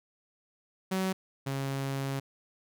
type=tone pair in turn; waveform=sawtooth; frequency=188.8 / 136.56 Hz; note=F#3 / C#3; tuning=+35 / -26 cents; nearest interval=tritone; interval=561 cents; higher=first; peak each=-24 / -27 dBFS; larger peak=first; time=0.91-1.13 / 1.46-2.2 s; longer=second; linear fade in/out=10 ms; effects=none